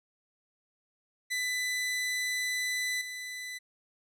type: tone with level steps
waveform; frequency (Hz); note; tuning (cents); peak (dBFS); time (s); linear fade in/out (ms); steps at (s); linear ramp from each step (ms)
sawtooth; 1998; B6; +20; -26 / -34; 1.3-3.59; 20; 3.01; 5
effects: low-pass 12000 Hz 12 dB/octave